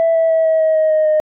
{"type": "tone with pitch steps", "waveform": "sine", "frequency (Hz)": [660, 653.6, 647.2, 640.8, 634.6, 628.4, 622.2, 616.2], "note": ["E5", "E5", "E5", "E5", "D#5", "D#5", "D#5", "D#5"], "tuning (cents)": [2, -15, -32, -49, 34, 17, 0, -17], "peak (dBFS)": -9, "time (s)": [0, 1.2], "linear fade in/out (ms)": 0, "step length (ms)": 150, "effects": ["tanh soft clip ceiling -8 dBFS"]}